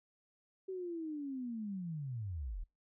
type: linear sweep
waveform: sine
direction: down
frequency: 384 to 32.82 Hz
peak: -38 dBFS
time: 0.68-2.64 s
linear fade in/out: 10 ms
effects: noise-tail reverb RT60 0.2 s tail -24 dB re dry